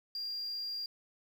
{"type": "tone", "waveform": "sine", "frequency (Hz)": 4781, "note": "D8", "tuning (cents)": 30, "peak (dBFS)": -34, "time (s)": [0.15, 0.86], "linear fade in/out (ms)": 2, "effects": ["tanh soft clip ceiling -34 dBFS", "10-bit"]}